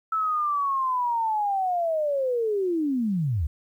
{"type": "linear sweep", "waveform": "sine", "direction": "down", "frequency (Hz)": [1318.5, 65], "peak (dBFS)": -22, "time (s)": [0.12, 3.47], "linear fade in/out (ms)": 5, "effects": ["10-bit"]}